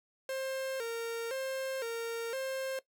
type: tone with vibrato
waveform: 45% pulse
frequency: 494.7 Hz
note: B4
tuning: 3 cents sharp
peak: -34 dBFS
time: 0.29-2.79 s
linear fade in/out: 2 ms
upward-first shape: square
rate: 0.98 Hz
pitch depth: 120 cents each way
effects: noise-tail reverb RT60 0.1 s tail -18 dB re dry